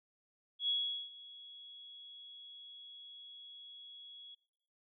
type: tone with ADSR envelope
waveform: sine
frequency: 3346 Hz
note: G#7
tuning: 12 cents sharp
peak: -30 dBFS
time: 0.59-4.35 s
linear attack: 94 ms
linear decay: 410 ms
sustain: -20 dB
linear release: 9 ms
effects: noise-tail reverb RT60 0.8 s tail -22 dB re dry